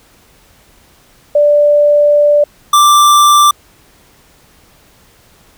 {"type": "tone pair in turn", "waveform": ["sine", "square"], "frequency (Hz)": [587.3, 1177.3], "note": ["D5", "D6"], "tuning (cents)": [0, 4], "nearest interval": "octave", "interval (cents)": 1204, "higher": "second", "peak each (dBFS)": -5, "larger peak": "neither", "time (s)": [[1.35, 2.44], [2.73, 3.51]], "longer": "first", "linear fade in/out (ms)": 5, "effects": ["pink hiss -47 dBFS RMS until 5.57 s"]}